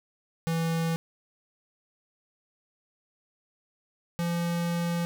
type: tone pair in turn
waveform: square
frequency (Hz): 164.81 / 171.12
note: E3 / F3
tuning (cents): 0 / -35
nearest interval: minor second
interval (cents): 65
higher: second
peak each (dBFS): -26 / -27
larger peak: first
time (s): 0.47-0.96 / 4.19-5.05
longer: second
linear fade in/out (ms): 0
effects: none